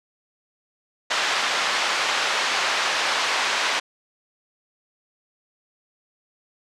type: band-pass noise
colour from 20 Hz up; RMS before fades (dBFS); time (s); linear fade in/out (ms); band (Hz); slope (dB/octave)
pink; -23; 1.1-3.8; 10; 910 to 5100; 12
effects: low-pass 8000 Hz 12 dB/octave